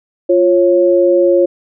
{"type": "tone pair together", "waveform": "sine", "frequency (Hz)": [349.2, 548], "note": ["F4", "C#5"], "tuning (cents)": [0, -20], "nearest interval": "minor sixth", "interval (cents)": 780, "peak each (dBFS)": -10, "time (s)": [0.29, 1.46], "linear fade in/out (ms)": 10, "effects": []}